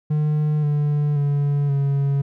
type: tone with pitch steps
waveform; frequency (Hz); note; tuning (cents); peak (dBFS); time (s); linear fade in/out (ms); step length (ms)
triangle; 151.2 / 147.24 / 143.37 / 139.62; D#3 / D3 / D3 / C#3; -49 / +5 / -41 / +13; -15; 0.1-2.22; 10; 530
effects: none